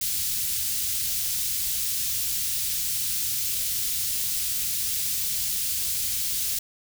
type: band-stop noise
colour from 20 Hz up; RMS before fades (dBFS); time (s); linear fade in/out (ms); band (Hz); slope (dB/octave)
white; -27; 0.01-6.59; 5; 120 to 3600; 12
effects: none